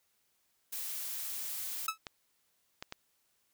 blue noise, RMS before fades -39 dBFS, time 0.72-1.87 s, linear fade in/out 10 ms
sawtooth tone with exponential decay, 1300 Hz, E6, 24 cents flat, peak -24 dBFS, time 1.88-1.98 s, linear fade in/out 5 ms, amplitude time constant 20 ms
clicks, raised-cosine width 0.2 ms, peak -23 dBFS, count 3, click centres 2.068 / 2.825 / 2.924 s
effects white hiss -75 dBFS RMS until 3.53 s

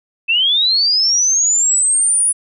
sine linear sweep, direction up, 2600 to 9880 Hz, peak -11 dBFS, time 0.28-2.33 s, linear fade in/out 20 ms, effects none

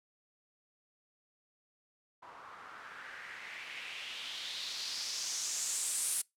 blue noise with low-pass filter sweep, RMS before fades -40 dBFS, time 2.22-6.22 s, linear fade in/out 10 ms, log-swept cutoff 1000 to 10000 Hz, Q 3, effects noise-tail reverb RT60 0.2 s tail -25 dB re dry

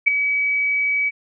sine tone with ADSR envelope, 2278 Hz, C#7, 47 cents sharp, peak -7 dBFS, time 0.06-1.11 s, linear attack 20 ms, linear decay 3 ms, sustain -10 dB, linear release 32 ms, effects none

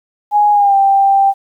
sine tone with pitch glide, 830.6 to 787.2 Hz, G#5 to G5, 0 to +7 cents, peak -7 dBFS, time 0.31-1.34 s, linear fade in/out 50 ms, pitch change -93 cents, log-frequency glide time 0.52-0.76 s, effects 8-bit

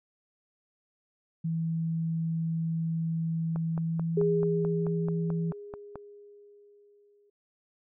sine tone with pitch glide, 163.6 to 166.08 Hz, E3 to E3, -13 to +13 cents, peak -27 dBFS, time 1.44-5.52 s, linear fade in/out 10 ms, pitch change +26 cents, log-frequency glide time 3.79-4.28 s
click train, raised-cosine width 1 ms, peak -25 dBFS, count 12, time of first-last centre 3.56-5.957 s, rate 4.59 Hz
sine tone with exponential decay, 410 Hz, G#4, 22 cents flat, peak -22 dBFS, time 4.17-7.3 s, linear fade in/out 5 ms, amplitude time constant 680 ms
effects none

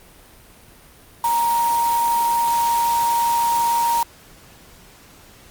sine tone in noise, 936 Hz, A#5, 7 cents sharp, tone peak -16 dBFS, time 1.24-4.03 s, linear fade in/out 2 ms, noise white, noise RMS -29 dBFS, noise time 1.24-4.03 s, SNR +10 dB, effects pink hiss -47 dBFS RMS until 5.5 s + Opus 32 kbps

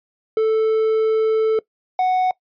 triangle tone pair in turn, 440 / 740 Hz, A4 / F#5, 0 / 0 cents, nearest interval major sixth, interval 900 cents, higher second, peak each -12 / -13 dBFS, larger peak first, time 0.37-1.59 / 1.99-2.31 s, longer first, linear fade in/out 2 ms, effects noise-tail reverb RT60 0.1 s tail -21 dB re dry + resampled to 11025 Hz

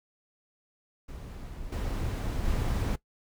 brown noise with level steps, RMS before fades -41 / -31 / -28 dBFS, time 1.08-2.96 s, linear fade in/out 10 ms, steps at 1.72 / 2.45 s, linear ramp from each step 5 ms, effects noise-tail reverb RT60 0.1 s tail -19 dB re dry

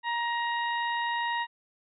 harmonic tone, 942 Hz, A#5, 18 cents sharp, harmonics 1 / 2 / 3 / 4, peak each -29 / -32 / -40 / -41 dBFS, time 0.03-1.47 s, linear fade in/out 50 ms, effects none

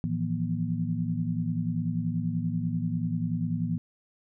sine tone cluster, 110.8 / 163.6 / 173.9 / 240.1 Hz, A2 / E3 / F3 / B3, +13 / -13 / -7 / -49 cents, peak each -33 / -30 / -32 / -33 dBFS, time 0.04-3.78 s, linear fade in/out 0 ms, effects none

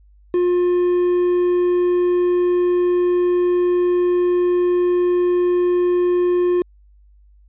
triangle tone with quantisation, 355.4 Hz, F4, 30 cents sharp, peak -12 dBFS, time 0.34-6.62 s, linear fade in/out 2 ms, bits 6, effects added 50 Hz sine -47 dBFS peak until 7.48 s + resampled to 8000 Hz

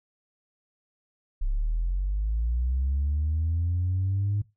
sine linear sweep, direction up, 32.55 to 103.83 Hz, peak -22 dBFS, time 1.41-4.42 s, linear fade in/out 10 ms, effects noise-tail reverb RT60 0.2 s tail -18 dB re dry + tanh soft clip ceiling -20 dBFS

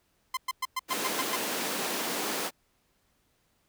sawtooth tone bursts, 1036 Hz, C6, 17 cents flat, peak -24 dBFS, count 8, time 0.34-1.358 s, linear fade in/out 5 ms, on 31 ms, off 110 ms
pink high-pass noise, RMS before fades -32 dBFS, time 0.88-2.51 s, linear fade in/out 50 ms, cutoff 230 Hz, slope 24 dB/octave
effects pink hiss -71 dBFS RMS until 3.68 s

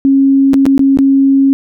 sine tone with dropouts, 272.5 Hz, C#4, 29 cents flat, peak -5 dBFS, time 0.05-1.53 s, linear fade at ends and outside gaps 0 ms, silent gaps 0.534-0.541 / 0.655-0.664 / 0.779-0.793 / 0.973-0.988 s, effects none

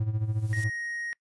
triangle tone with tremolo, 108.4 Hz, A2, 25 cents flat, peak -21 dBFS, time 0-0.7 s, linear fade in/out 5 ms, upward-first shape sine, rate 14 Hz, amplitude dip 70%
blue noise with exponential growth, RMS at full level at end -38 dBFS, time 0.19-0.64 s, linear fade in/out 1 ms, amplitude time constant 97 ms
triangle tone, 1876 Hz, A#6, 11 cents sharp, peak -30 dBFS, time 0.53-1.13 s, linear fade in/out 0 ms
effects noise-tail reverb RT60 0.1 s tail -24 dB re dry + resampled to 24000 Hz

